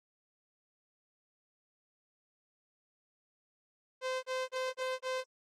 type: tone bursts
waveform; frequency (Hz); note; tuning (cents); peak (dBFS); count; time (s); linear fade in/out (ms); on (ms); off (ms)
sawtooth; 516; C5; -24; -29; 5; 4.01-5.242; 50; 220; 33
effects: low-pass 6000 Hz 12 dB/octave + AAC 48 kbps